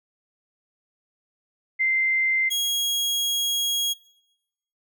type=tone pair in turn; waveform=sine / sawtooth; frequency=2083 / 3300 Hz; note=C7 / G#7; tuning=-8 / -12 cents; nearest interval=minor sixth; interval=796 cents; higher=second; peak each=-19 dBFS; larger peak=neither; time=1.79-2.5 / 2.5-3.94 s; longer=second; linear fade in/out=20 ms; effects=noise-tail reverb RT60 0.9 s tail -23 dB re dry